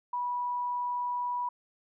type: tone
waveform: sine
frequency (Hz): 978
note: B5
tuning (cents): -17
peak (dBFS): -29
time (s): 0.13-1.49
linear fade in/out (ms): 5
effects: none